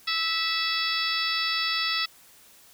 harmonic tone with a mistuned harmonic, 655 Hz, E5, 11 cents flat, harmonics 2 / 3 / 4 / 5 / 6 / 7 / 8, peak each -32 / -32 / -32 / -32 / -32 / -32 / -32 dBFS, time 0.07-2.06 s, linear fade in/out 10 ms, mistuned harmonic 5, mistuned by +52 cents, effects white hiss -54 dBFS RMS until 2.73 s

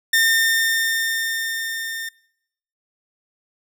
sawtooth tone with level ramp, 1813 Hz, A#6, 49 cents flat, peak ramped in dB -10 to -24 dBFS, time 0.13-2.09 s, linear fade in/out 5 ms, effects noise-tail reverb RT60 0.8 s tail -25 dB re dry

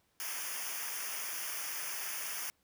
white noise with comb filter, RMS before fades -39 dBFS, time 0.2-2.5 s, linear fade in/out 0 ms, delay 0.25 ms, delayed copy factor -0.95, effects pink hiss -74 dBFS RMS until 2.63 s + high-pass 60 Hz 12 dB/octave

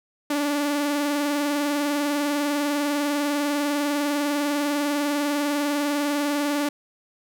sawtooth tone with vibrato, 290 Hz, D4, 22 cents flat, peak -18 dBFS, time 0.3-6.69 s, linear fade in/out 5 ms, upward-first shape triangle, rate 20 Hz, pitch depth 61 cents each way, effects none

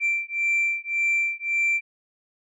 sine beating tone pair, 2349 / 2350.8 Hz, D7 / D7, 0 / +1 cents, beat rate 1.8 Hz, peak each -23 dBFS, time 0-1.81 s, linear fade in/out 50 ms, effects tanh soft clip ceiling -17 dBFS

